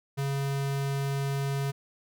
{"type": "tone", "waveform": "square", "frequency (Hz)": 138.59, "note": "C#3", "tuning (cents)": 0, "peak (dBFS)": -28, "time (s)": [0.17, 1.72], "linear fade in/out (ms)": 20, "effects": []}